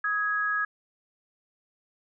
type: tone pair together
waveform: sine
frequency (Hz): 1265.9 / 1661.2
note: D#6 / G#6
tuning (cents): +30 / 0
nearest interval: perfect fourth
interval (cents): 470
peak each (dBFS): -29 / -26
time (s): 0.04-0.65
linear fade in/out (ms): 5
effects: none